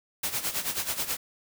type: noise with tremolo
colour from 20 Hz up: white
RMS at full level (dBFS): -28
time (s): 0.23-1.17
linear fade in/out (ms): 5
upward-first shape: sine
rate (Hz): 9.3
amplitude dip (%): 75
effects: none